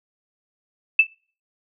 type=tone with exponential decay; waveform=sine; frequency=2637 Hz; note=E7; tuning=in tune; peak=-6 dBFS; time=0.99-1.07 s; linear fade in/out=5 ms; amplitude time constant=17 ms; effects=noise-tail reverb RT60 0.4 s tail -24 dB re dry